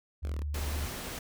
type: tone with vibrato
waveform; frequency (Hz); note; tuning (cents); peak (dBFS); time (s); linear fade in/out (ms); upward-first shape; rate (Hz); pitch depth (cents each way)
sine; 73.42; D2; 0; -31; 0.22-0.87; 20; sine; 9.8; 17
type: exponential sweep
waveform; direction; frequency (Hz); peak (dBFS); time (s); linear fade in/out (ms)
5% pulse; down; 50.4 to 34.65; -32; 0.23-0.43; 10
type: noise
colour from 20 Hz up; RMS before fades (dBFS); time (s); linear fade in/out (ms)
pink; -39; 0.54-1.19; 5
effects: none